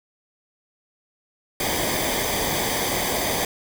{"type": "noise with comb filter", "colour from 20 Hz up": "pink", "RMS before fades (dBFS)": -24, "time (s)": [1.6, 3.45], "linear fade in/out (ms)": 2, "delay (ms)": 0.73, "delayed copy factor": -0.7, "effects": []}